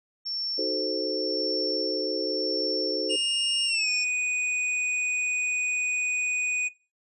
sine tone with tremolo, 5430 Hz, F8, 50 cents flat, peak -27 dBFS, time 0.25-4.05 s, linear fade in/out 20 ms, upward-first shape sine, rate 0.93 Hz, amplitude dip 35%
sine chord, D# diminished seventh, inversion none, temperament equal with one note detuned, 311.1 / 374.3 / 440 / 523.3 Hz, D#4 / F#4 / A4 / C5, 0 / +20 / 0 / 0 cents, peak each -34 / -33 / -31 / -33 dBFS, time 0.58-3.16 s, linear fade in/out 5 ms
square tone with pitch glide, 2834 to 2481 Hz, F7 to D#7, +25 to -6 cents, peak -26 dBFS, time 3.09-6.69 s, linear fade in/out 20 ms, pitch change -231 cents, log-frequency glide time 3.65-3.89 s
effects noise-tail reverb RT60 0.3 s tail -18 dB re dry + resampled to 24000 Hz

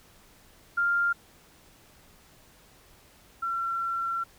sine tone pair in turn, 1396.9 / 1358.7 Hz, F6 / F6, 0 / -48 cents, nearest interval unison, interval 48 cents, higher first, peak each -22 / -27 dBFS, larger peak first, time 0.77-1.13 / 3.42-4.24 s, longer second, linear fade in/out 10 ms, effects pink hiss -57 dBFS RMS until 4.38 s

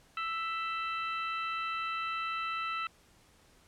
harmonic tone with a mistuned harmonic, 661 Hz, E5, 5 cents sharp, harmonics 2 / 3 / 4 / 5 / 6, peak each -34 / -44 / -39 / -47 / -48 dBFS, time 0.17-2.87 s, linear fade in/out 2 ms, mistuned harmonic 5, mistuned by -110 cents, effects pink hiss -63 dBFS RMS until 3.67 s + low-pass 11000 Hz 12 dB/octave

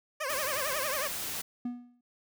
15% pulse tone with vibrato, 567 Hz, C#5, 39 cents sharp, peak -25 dBFS, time 0.2-1.08 s, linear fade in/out 10 ms, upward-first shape triangle, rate 11 Hz, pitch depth 210 cents each way
white noise, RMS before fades -36 dBFS, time 0.29-1.42 s, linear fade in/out 10 ms
triangle tone with exponential decay, 243.5 Hz, B3, 24 cents flat, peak -27 dBFS, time 1.65-2.01 s, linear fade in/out 5 ms, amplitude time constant 78 ms
effects none

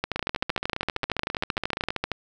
two click trains, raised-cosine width 0.3 ms, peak -11 / -9 dBFS, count 27 / 28, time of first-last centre 0.16-1.905 / 0.04-2.117 s, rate 14.9 / 13 Hz, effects none

